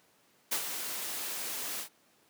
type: noise with ADSR envelope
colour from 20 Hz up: white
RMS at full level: -29 dBFS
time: 0.51-1.89 s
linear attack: 15 ms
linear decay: 76 ms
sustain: -8 dB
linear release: 95 ms
effects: pink hiss -66 dBFS RMS until 2.29 s + high-pass 200 Hz 12 dB/octave